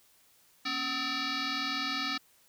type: tone with frequency modulation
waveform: sine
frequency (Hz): 1305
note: E6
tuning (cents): -18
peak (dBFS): -29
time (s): 0.65-2.18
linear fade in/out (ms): 10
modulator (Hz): 514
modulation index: 7
effects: tanh soft clip ceiling -25 dBFS + white hiss -64 dBFS RMS until 2.48 s